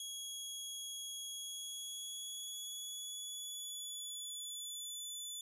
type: tone with pitch glide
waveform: 20% pulse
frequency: 3322 to 3479 Hz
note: G#7 to A7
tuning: 0 to -20 cents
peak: -37 dBFS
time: 0-5.41 s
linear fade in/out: 2 ms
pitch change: +80 cents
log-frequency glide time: 1.32-5.03 s
effects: none